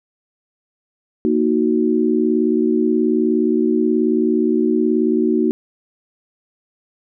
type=chord; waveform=sine; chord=D# minor; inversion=second; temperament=equal; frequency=233.1 / 311.1 / 370 Hz; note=A#3 / D#4 / F#4; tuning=0 / 0 / 0 cents; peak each=-18 dBFS; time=1.25-5.51 s; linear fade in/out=0 ms; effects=none